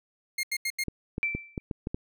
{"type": "tone bursts", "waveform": "sawtooth", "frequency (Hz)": 2131, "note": "C7", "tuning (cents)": 31, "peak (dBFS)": -24, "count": 4, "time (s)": [0.38, 0.838], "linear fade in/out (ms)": 5, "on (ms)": 53, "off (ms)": 82}
{"type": "clicks", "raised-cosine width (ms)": 3, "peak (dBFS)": -18, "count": 7, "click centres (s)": [0.883, 1.181, 1.35, 1.578, 1.712, 1.871, 1.945]}
{"type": "tone with exponential decay", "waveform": "sine", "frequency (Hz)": 2336, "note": "D7", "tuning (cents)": -10, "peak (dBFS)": -22, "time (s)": [1.23, 1.6], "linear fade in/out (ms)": 0, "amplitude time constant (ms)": 80}
{"effects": []}